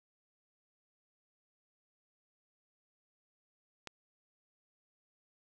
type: click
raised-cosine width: 0.2 ms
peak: -25 dBFS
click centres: 3.873 s
effects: none